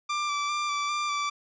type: tone with vibrato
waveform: sawtooth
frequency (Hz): 1174.7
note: D6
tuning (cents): 0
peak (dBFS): -23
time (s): 0.09-1.3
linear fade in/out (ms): 10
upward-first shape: square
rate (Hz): 2.5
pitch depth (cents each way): 17
effects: resampled to 16000 Hz